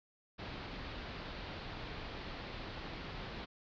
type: low-pass noise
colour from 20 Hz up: pink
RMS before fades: -45 dBFS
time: 0.38-3.46 s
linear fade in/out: 20 ms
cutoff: 4600 Hz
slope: 48 dB/octave
effects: none